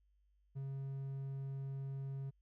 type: tone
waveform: triangle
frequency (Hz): 136.2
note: C#3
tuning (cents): -30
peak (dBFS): -38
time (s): 0.55-2.31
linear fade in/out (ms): 20
effects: added 50 Hz sine -70 dBFS peak until 2.41 s